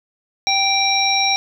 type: harmonic tone with a mistuned harmonic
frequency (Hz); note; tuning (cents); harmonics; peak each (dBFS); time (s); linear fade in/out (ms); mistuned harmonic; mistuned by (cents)
784; G5; 0; 1 / 3 / 5 / 7; -20 / -20 / -20 / -20; 0.47-1.36; 0; 7; +31
effects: 8-bit